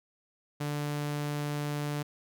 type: tone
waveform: sawtooth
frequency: 146.83 Hz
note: D3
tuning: in tune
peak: -27 dBFS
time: 0.6-2.03 s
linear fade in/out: 10 ms
effects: none